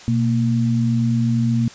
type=tone pair together; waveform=sine; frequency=122.1 / 230.5 Hz; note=B2 / A#3; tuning=-19 / -19 cents; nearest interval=major seventh; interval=1100 cents; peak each=-18 dBFS; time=0.08-1.68 s; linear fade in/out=0 ms; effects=white hiss -41 dBFS RMS until 1.74 s + resampled to 16000 Hz